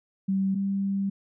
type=tone pair in turn; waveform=sine; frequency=192.9 / 196.61 Hz; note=G3 / G3; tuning=-28 / +5 cents; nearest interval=unison; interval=33 cents; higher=second; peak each=-22 / -24 dBFS; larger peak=first; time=0.28-0.55 / 0.55-1.1 s; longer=second; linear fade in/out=10 ms; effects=none